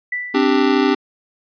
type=tone with exponential decay; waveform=sine; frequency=1975.5 Hz; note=B6; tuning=in tune; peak=-18 dBFS; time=0.12-0.81 s; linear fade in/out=5 ms; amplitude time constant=150 ms
type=chord; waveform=square; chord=C suspended second; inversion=none; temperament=just; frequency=261.6 / 294.3 / 392.4 Hz; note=C4 / D4 / G4; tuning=0 / +4 / +2 cents; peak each=-18 dBFS; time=0.34-0.95 s; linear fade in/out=10 ms
effects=resampled to 11025 Hz